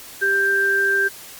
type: tone pair together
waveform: sine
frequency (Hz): 393.9 / 1576.7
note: G4 / G6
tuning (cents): +8 / +10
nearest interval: 2 octaves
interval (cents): 2402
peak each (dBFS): -24 / -16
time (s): 0.21-1.09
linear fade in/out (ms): 20
effects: white hiss -39 dBFS RMS until 1.39 s + Opus 48 kbps